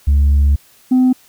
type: tone pair in turn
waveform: sine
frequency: 71 / 255.2 Hz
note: C#2 / C4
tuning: +42 / -43 cents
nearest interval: octave + minor seventh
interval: 2215 cents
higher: second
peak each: -6 dBFS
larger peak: neither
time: 0.07-0.56 / 0.91-1.13 s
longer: first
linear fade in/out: 10 ms
effects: tanh soft clip ceiling -7 dBFS + white hiss -49 dBFS RMS until 1.28 s